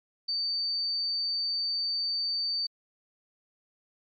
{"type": "tone", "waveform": "sine", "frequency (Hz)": 4588, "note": "D8", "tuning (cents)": -41, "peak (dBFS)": -27, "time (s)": [0.28, 2.67], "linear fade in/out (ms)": 10, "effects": ["MP3 64 kbps"]}